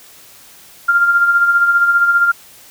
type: tone with tremolo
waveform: sine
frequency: 1395 Hz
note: F6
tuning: 2 cents flat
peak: -7 dBFS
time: 0.88-2.32 s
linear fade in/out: 10 ms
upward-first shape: sine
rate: 15 Hz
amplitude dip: 50%
effects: white hiss -42 dBFS RMS until 2.7 s

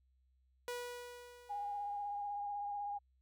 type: tone with exponential decay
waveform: sawtooth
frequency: 487.3 Hz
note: B4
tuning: 23 cents flat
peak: -35 dBFS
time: 0.68-2.39 s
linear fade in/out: 1 ms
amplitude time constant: 370 ms
type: tone with vibrato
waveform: sine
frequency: 816 Hz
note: G#5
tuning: 31 cents flat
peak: -38 dBFS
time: 1.49-2.99 s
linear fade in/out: 20 ms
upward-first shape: sine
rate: 16 Hz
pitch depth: 21 cents each way
effects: added 64 Hz sine -70 dBFS peak until 3.21 s

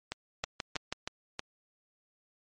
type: two click trains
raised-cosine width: 0.2 ms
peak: -17 / -15 dBFS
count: 5 / 4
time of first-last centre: 0.12-1.394 / 0.44-0.925 s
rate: 3.14 / 6.18 Hz
effects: MP3 48 kbps

